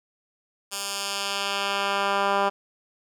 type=tone with band-pass filter sweep; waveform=10% pulse; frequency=198.9 Hz; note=G3; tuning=25 cents sharp; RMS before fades=-26 dBFS; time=0.71-2.5 s; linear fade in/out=20 ms; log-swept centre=8200 to 990 Hz; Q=0.81; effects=none